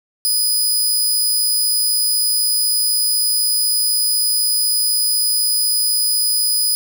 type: tone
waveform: 15% pulse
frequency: 4978 Hz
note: D#8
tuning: in tune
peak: -8 dBFS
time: 0.25-6.75 s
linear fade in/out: 0 ms
effects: none